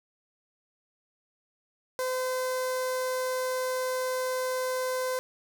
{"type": "tone with notch filter", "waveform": "sawtooth", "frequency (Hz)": 512, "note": "C5", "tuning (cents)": -38, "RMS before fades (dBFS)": -30, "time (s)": [1.99, 5.19], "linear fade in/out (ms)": 0, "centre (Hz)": 2800, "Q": 1.3, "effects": []}